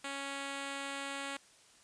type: tone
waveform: 5% pulse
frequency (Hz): 277.2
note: C#4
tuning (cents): 0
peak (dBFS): -27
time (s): 0.04-1.37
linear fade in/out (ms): 5
effects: white hiss -62 dBFS RMS until 1.83 s + resampled to 22050 Hz